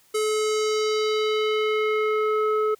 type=tone with low-pass filter sweep; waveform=square; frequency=430 Hz; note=A4; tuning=40 cents flat; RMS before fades=-23 dBFS; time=0.14-2.75 s; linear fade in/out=10 ms; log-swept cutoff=9800 to 1100 Hz; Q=2; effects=white hiss -59 dBFS RMS until 2.79 s